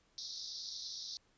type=band-pass noise; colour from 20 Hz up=white; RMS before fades=-45 dBFS; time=0.18-1.17 s; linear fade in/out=0 ms; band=3700 to 5800 Hz; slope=96 dB/octave; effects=pink hiss -72 dBFS RMS until 1.37 s + resampled to 16000 Hz